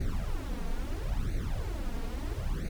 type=noise with flanger; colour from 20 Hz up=brown; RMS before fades=-32 dBFS; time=0-2.69 s; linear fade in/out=10 ms; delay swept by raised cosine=0.47 to 4.37 ms; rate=0.75 Hz; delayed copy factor=+0.85; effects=none